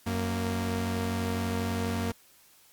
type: tone pair together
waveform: sawtooth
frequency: 92.07 / 232 Hz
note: F#2 / A#3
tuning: -8 / -8 cents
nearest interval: octave + major third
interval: 1600 cents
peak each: -27 dBFS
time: 0.06-2.12 s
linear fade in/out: 10 ms
effects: white hiss -59 dBFS RMS until 2.72 s + Opus 48 kbps

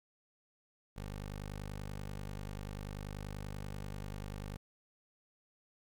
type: tone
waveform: 15% pulse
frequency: 50.3 Hz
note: G1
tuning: 45 cents sharp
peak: -35 dBFS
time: 0.96-4.57 s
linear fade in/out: 10 ms
effects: 12-bit

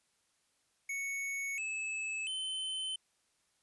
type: tone with pitch steps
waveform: square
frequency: 2217 / 2606 / 3064 Hz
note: C#7 / E7 / G7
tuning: 0 / -20 / -40 cents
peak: -36 dBFS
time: 0.89-2.96 s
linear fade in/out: 5 ms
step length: 690 ms
effects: white hiss -75 dBFS RMS until 3.62 s + resampled to 24000 Hz

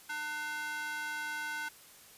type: tone with high-pass filter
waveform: square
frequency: 300 Hz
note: D4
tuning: 37 cents sharp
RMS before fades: -38 dBFS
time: 0.09-1.69 s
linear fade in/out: 10 ms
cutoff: 1300 Hz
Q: 4.1
effects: white hiss -56 dBFS RMS until 2.17 s + resampled to 32000 Hz

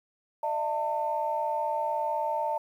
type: tone cluster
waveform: sine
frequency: 600 / 660 / 899 Hz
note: D5 / E5 / A5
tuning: +37 / +2 / +37 cents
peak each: -32 / -33 / -28 dBFS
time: 0.43-2.58 s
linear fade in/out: 5 ms
effects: tanh soft clip ceiling -17 dBFS + 10-bit

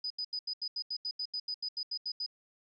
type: tone bursts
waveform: sine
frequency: 4978 Hz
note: D#8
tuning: in tune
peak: -33 dBFS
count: 16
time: 0.04-2.263 s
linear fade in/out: 5 ms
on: 63 ms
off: 81 ms
effects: none

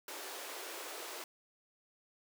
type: high-pass noise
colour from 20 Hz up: pink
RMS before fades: -45 dBFS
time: 0.08-1.24 s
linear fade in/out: 2 ms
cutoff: 330 Hz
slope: 48 dB/octave
effects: none

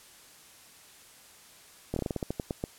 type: slowing click train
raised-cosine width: 2 ms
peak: -17 dBFS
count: 12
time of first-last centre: 1.94-2.639 s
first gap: 23 ms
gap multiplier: 1.19
effects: white hiss -54 dBFS RMS until 2.78 s + low-pass 12000 Hz 12 dB/octave

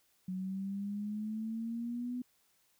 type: exponential sweep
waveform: sine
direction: up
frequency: 183.9 to 250 Hz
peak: -35 dBFS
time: 0.28-2.22 s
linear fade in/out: 5 ms
effects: white hiss -72 dBFS RMS until 2.79 s

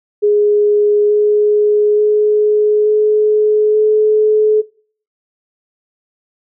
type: tone with pitch steps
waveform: sine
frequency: 415.8 / 418.9 / 422.1 / 425.3 / 428.5 Hz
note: G#4 / G#4 / G#4 / G#4 / A4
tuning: +2 / +15 / +28 / +41 / -46 cents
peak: -8 dBFS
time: 0.22-4.62 s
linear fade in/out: 20 ms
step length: 880 ms
effects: noise-tail reverb RT60 0.5 s tail -22 dB re dry

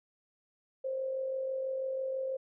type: tone with amplitude modulation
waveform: sine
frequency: 528 Hz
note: C5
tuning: 16 cents sharp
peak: -30 dBFS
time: 0.84-2.37 s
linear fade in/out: 10 ms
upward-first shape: sine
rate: 46.1 Hz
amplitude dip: 40%
effects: none

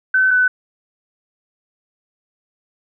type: tone pair in turn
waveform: sine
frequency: 1523 / 1501.2 Hz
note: F#6 / F#6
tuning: +50 / +25 cents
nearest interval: unison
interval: 25 cents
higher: first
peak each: -11 dBFS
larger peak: neither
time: 0.14-0.31 / 0.31-0.48 s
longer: neither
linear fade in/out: 5 ms
effects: none

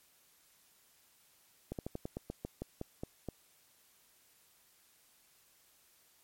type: slowing click train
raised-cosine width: 2 ms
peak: -25 dBFS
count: 12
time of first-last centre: 1.72-3.287 s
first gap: 68 ms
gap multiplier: 1.14
effects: white hiss -67 dBFS RMS until 6.23 s + MP3 64 kbps

